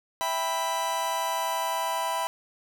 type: chord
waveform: 40% pulse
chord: E minor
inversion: none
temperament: just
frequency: 659.3 / 791.1 / 988.9 Hz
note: E5 / G5 / B5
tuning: 0 / +16 / +2 cents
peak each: -32 / -33 / -27 dBFS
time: 0.21-2.27 s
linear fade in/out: 0 ms
effects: none

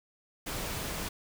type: noise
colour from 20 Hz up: pink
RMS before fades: -36 dBFS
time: 0.46-1.09 s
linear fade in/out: 10 ms
effects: none

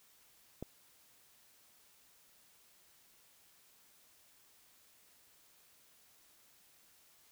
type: click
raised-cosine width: 2 ms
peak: -27 dBFS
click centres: 0.626 s
effects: white hiss -66 dBFS RMS until 7.31 s

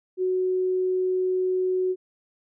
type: tone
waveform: sine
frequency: 370 Hz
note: F#4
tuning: in tune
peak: -21 dBFS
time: 0.17-1.96 s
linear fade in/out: 50 ms
effects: none

